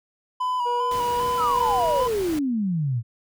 triangle tone with vibrato, 987.8 Hz, B5, in tune, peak -20 dBFS, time 0.4-2.08 s, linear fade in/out 10 ms, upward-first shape square, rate 2.5 Hz, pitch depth 31 cents each way
triangle tone with tremolo, 482.3 Hz, B4, 41 cents flat, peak -25 dBFS, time 0.65-2.08 s, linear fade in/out 20 ms, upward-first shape sine, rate 2.2 Hz, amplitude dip 30%
pink noise, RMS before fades -36 dBFS, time 0.91-2.39 s, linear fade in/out 2 ms
sine exponential sweep, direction down, 1387 to 110 Hz, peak -21 dBFS, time 1.37-3.03 s, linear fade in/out 50 ms
effects none

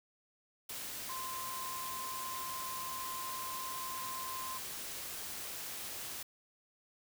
sine tone in noise, 1042 Hz, C6, 7 cents flat, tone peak -41 dBFS, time 1.09-4.58 s, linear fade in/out 5 ms, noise white, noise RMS -43 dBFS, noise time 0.69-6.23 s, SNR -1 dB, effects none

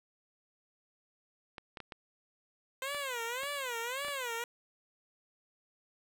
clicks, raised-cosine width 0.3 ms, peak -27 dBFS, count 8, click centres 1.582 / 1.772 / 1.803 / 1.922 / 2.947 / 3.434 / 4.048 / 4.083 s
10% pulse tone with vibrato, 515 Hz, C5, 28 cents flat, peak -27 dBFS, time 2.82-4.44 s, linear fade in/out 2 ms, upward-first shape sine, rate 1.8 Hz, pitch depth 200 cents each way
effects none

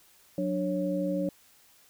sine tone cluster, 183 / 295.6 / 551 Hz, F#3 / D4 / C#5, -19 / +11 / -11 cents, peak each -31 dBFS, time 0.38-1.29 s, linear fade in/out 2 ms, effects white hiss -60 dBFS RMS until 1.89 s

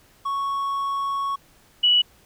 triangle / sine tone pair in turn, 1108.7 / 2943 Hz, C#6 / F#7, 0 / -10 cents, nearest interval octave + perfect fourth, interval 1690 cents, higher second, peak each -21 / -14 dBFS, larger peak second, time 0.25-1.36 / 1.83-2.02 s, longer first, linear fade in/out 10 ms, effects pink hiss -56 dBFS RMS until 2.25 s

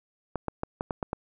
clicks, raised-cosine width 1 ms, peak -15 dBFS, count 7, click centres 0.357 / 0.483 / 0.634 / 0.809 / 0.908 / 1.028 / 1.131 s, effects none

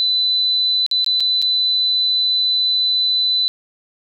sine tone with dropouts, 4003 Hz, B7, 23 cents sharp, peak -14 dBFS, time 0-3.48 s, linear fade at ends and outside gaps 0 ms, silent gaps 0.864-0.913 / 1.045-1.063 / 1.2-1.205 / 1.417-1.424 s, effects none

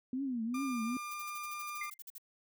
sine tone with vibrato, 248.5 Hz, B3, 11 cents sharp, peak -33 dBFS, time 0.13-0.97 s, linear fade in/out 2 ms, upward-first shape triangle, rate 2.5 Hz, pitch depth 220 cents each way
30% pulse tone, 1199 Hz, D6, 36 cents sharp, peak -37 dBFS, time 0.54-1.9 s, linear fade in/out 5 ms
violet noise bursts, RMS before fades -47 dBFS, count 14, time 1.11-2.182 s, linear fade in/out 5 ms, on 32 ms, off 48 ms
sine tone with exponential decay, 2093 Hz, C7, in tune, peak -35 dBFS, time 1.81-1.98 s, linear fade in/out 5 ms, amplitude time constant 35 ms
effects none

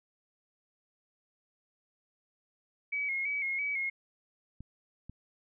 sine tone with vibrato, 2217 Hz, C#7, in tune, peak -30 dBFS, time 2.92-3.9 s, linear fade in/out 10 ms, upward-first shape square, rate 3 Hz, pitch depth 48 cents each way
clicks, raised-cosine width 5 ms, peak -32 dBFS, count 2, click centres 4.606 / 5.096 s
effects none

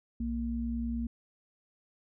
sine tone pair together, 61.8 / 232.5 Hz, B1 / A#3, +2 / -4 cents, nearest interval octave + major seventh, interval 2294 cents, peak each -35 / -32 dBFS, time 0.2-1.07 s, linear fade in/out 5 ms, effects none

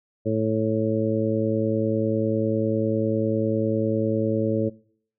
harmonic tone, 110 Hz, A2, in tune, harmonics 1 / 2 / 3 / 4 / 5, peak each -27 / -27 / -27 / -27 / -27 dBFS, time 0.25-4.7 s, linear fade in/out 20 ms, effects noise-tail reverb RT60 0.6 s tail -23 dB re dry

